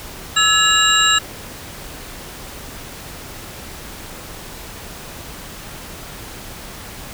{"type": "tone cluster", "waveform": "sine", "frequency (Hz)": [1306, 1698, 2823, 3872, 7480], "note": ["E6", "G#6", "F7", "B7", "A#8"], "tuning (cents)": [-17, 38, 18, -35, 5], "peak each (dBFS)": -18, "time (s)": [0.36, 1.19], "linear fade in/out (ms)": 10, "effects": ["pink hiss -34 dBFS RMS until 7.13 s"]}